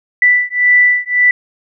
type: beating tone pair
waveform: sine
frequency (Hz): 1975.5 / 1977.3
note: B6 / B6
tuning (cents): 0 / +2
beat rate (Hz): 1.8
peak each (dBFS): -11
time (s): 0.22-1.31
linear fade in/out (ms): 2
effects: none